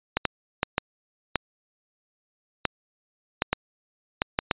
clicks, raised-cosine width 0.3 ms, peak -5 dBFS, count 11, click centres 0.17 / 0.253 / 0.631 / 0.781 / 1.357 / 2.653 / 3.421 / 3.53 / 4.219 / 4.389 / 4.512 s, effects resampled to 8000 Hz

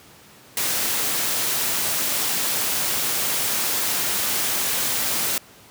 white noise, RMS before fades -23 dBFS, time 0.57-5.38 s, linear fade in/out 2 ms, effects pink hiss -48 dBFS RMS until 5.7 s + high-pass 100 Hz 12 dB/octave

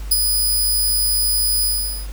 5% pulse tone with ADSR envelope, 4978 Hz, D#8, in tune, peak -4 dBFS, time 0.11-2.08 s, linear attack 8 ms, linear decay 36 ms, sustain -5 dB, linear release 440 ms, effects added 50 Hz sine -26 dBFS peak until 2.12 s + pink hiss -42 dBFS RMS until 2.12 s

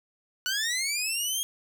15% pulse linear sweep, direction up, 1462 to 3260 Hz, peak -20 dBFS, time 0.46-1.43 s, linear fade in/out 0 ms, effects none

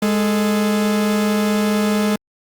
45% pulse tone pair together, 207.7 / 440 Hz, G#3 / A4, 0 / 0 cents, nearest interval octave + minor second, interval 1300 cents, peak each -16 / -23 dBFS, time 0.02-2.16 s, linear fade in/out 5 ms, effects Opus 48 kbps

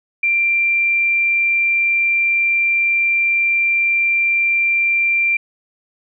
sine tone, 2366 Hz, D7, 12 cents sharp, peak -13 dBFS, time 0.23-5.37 s, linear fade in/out 5 ms, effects none

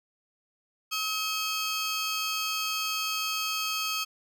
20% pulse ring-modulated tone, 1919 Hz, A#6, 50 cents sharp, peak -20 dBFS, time 0.91-4.05 s, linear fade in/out 20 ms, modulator 639 Hz, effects none

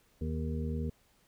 harmonic tone with a mistuned harmonic, 79.2 Hz, D#2, 31 cents sharp, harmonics 1 / 2 / 3 / 5 / 6, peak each -34 / -38 / -38 / -46 / -44 dBFS, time 0.21-0.9 s, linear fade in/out 5 ms, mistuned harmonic 6, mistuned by -32 cents, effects pink hiss -68 dBFS RMS until 1.27 s

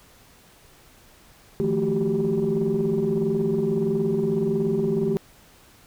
sine tone cluster, 156.4 / 173 / 219.3 / 370.5 / 392.1 Hz, D#3 / F3 / A3 / F#4 / G4, +9 / -16 / -6 / +2 / 0 cents, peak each -28 / -29 / -25 / -30 / -22 dBFS, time 1.6-5.17 s, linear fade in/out 0 ms, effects tanh soft clip ceiling -14 dBFS + pink hiss -53 dBFS RMS until 5.86 s

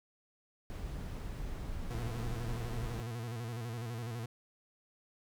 brown noise, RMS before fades -40 dBFS, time 0.7-3 s, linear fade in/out 0 ms
40% pulse tone with vibrato, 116.54 Hz, A#2, in tune, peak -37 dBFS, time 1.9-4.26 s, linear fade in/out 5 ms, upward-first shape square, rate 12 Hz, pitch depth 70 cents each way
effects none

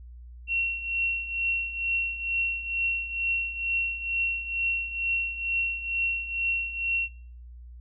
sine tone with tremolo, 2728 Hz, F7, 41 cents flat, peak -22 dBFS, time 0.47-7.09 s, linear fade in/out 50 ms, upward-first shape triangle, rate 2.2 Hz, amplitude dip 75%, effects noise-tail reverb RT60 0.5 s tail -23 dB re dry + added 60 Hz sine -42 dBFS peak until 7.8 s

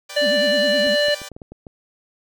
5% pulse chord, G major, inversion first, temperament equal, 493.9 / 587.3 / 784 Hz, B4 / D5 / G5, 0 / 0 / 0 cents, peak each -30 / -24 / -26 dBFS, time 0.09-1.29 s, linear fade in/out 10 ms
harmonic tone, 587.3 Hz, D5, in tune, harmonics 1 / 3 / 5 / 7, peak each -17 / -22 / -24 / -25 dBFS, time 0.16-1.15 s, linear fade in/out 10 ms
sine tone with vibrato, 236.7 Hz, A#3, 27 cents sharp, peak -25 dBFS, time 0.21-0.96 s, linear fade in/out 20 ms, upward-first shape sine, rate 9.6 Hz, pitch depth 280 cents each way
clicks, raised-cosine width 2 ms, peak -24 dBFS, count 8, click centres 0.868 / 1.084 / 1.217 / 1.317 / 1.365 / 1.418 / 1.52 / 1.668 s
effects none

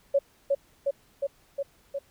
sine tone with echo, 557 Hz, C#5, 8 cents sharp, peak -18 dBFS, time 0.14-0.19 s, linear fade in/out 10 ms, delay 360 ms, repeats 5, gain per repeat -2 dB, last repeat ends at 1.99 s, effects pink hiss -62 dBFS RMS until 2.1 s

